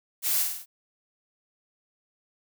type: noise with echo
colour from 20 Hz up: blue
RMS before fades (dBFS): -26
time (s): 0.22-0.46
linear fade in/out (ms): 50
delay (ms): 50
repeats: 4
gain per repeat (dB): -4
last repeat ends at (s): 0.66
effects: none